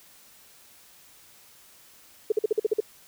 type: tone bursts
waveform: sine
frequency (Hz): 430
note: A4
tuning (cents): -40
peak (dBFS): -18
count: 8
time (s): 2.3-2.804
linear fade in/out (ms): 5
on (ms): 21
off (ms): 48
effects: white hiss -54 dBFS RMS until 3.07 s